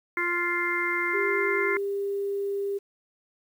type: harmonic tone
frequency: 349.2 Hz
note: F4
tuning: in tune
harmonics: 1 / 3 / 4 / 5 / 6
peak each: -32 / -33 / -32 / -33 / -27 dBFS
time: 0.17-1.77 s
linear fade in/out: 2 ms
type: tone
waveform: sine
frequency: 399.5 Hz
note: G4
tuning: 33 cents sharp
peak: -26 dBFS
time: 1.13-2.79 s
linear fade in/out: 20 ms
effects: 9-bit